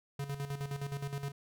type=tone with tremolo; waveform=square; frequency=140.6 Hz; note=C#3; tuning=25 cents sharp; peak=-35 dBFS; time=0.19-1.32 s; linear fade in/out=5 ms; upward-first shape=square; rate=9.6 Hz; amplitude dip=65%; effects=none